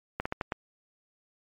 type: slowing click train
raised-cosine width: 0.5 ms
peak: -15 dBFS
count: 5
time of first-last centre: 0.2-0.522 s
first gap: 55 ms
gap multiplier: 1.26
effects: MP3 64 kbps